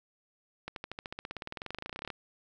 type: accelerating click train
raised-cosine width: 0.3 ms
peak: -22 dBFS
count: 30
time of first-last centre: 0.68-2.102 s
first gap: 82 ms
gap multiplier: 0.96
effects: none